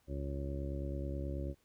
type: harmonic tone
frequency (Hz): 69.3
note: C#2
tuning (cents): 0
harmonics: 1 / 2 / 3 / 4 / 5 / 6 / 7 / 8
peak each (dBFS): -38 / -43 / -50 / -46 / -46 / -54 / -58 / -47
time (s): 0.07-1.55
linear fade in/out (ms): 50
effects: pink hiss -73 dBFS RMS until 1.64 s